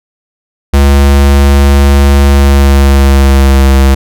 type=tone with pitch glide; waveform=square; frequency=70 to 67.5 Hz; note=C#2 to C#2; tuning=+18 to -45 cents; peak=-3 dBFS; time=0.73-3.95 s; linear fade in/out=10 ms; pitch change=-63 cents; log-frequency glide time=2.28-3.65 s; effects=none